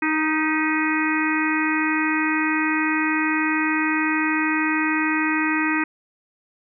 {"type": "harmonic tone with a mistuned harmonic", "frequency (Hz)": 311.1, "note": "D#4", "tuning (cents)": 0, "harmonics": [1, 3, 4, 5, 6, 7, 8], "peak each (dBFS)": [-22, -29, -29, -28, -26, -31, -28], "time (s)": [0.02, 5.84], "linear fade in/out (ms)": 5, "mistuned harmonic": 6, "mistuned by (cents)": 48, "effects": []}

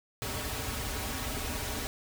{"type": "noise with comb filter", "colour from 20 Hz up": "pink", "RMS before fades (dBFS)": -35, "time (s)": [0.22, 1.87], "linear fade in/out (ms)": 0, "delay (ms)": 5.8, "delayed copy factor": -0.8, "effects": []}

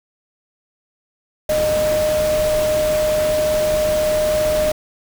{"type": "tone in noise", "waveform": "sine", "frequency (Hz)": 613, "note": "D#5", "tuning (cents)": -26, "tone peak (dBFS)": -15, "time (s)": [1.49, 4.72], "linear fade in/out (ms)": 5, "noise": "pink", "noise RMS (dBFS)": -26, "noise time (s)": [1.49, 4.72], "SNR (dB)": 8, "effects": []}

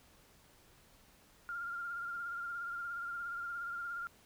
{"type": "tone with vibrato", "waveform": "sine", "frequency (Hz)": 1396.9, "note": "F6", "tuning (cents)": 0, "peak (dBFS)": -38, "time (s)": [1.49, 4.07], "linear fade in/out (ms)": 0, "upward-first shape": "sine", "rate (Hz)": 17, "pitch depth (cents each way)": 31, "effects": ["pink hiss -64 dBFS RMS until 4.25 s"]}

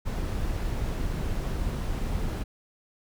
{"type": "noise", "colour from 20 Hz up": "brown", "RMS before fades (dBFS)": -29, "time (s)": [0.05, 2.44], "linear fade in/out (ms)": 20, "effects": []}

